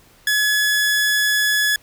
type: tone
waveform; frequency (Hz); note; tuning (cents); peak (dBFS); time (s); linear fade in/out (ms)
sawtooth; 1699; G#6; +39; -12; 0.27-1.76; 2
effects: pink hiss -52 dBFS RMS until 1.82 s